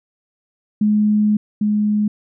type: tone pair in turn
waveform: sine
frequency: 210.8 / 209.9 Hz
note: G#3 / G#3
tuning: +26 / +19 cents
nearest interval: unison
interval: 7 cents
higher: first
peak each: -12 / -14 dBFS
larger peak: first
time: 0.81-1.37 / 1.61-2.08 s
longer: first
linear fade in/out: 5 ms
effects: none